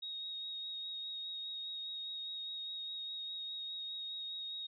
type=tone with vibrato; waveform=sine; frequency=3757 Hz; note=A#7; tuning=13 cents sharp; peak=-40 dBFS; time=0.02-4.67 s; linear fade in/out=10 ms; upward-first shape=sine; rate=4.9 Hz; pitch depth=14 cents each way; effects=none